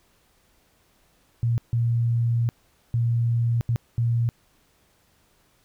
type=tone bursts at uneven times; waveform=sine; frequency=117.4 Hz; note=A#2; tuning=13 cents sharp; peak=-19 dBFS; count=5; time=1.43-1.58 / 1.73-2.49 / 2.94-3.61 / 3.69-3.76 / 3.98-4.29 s; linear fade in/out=0 ms; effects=pink hiss -63 dBFS RMS until 5.64 s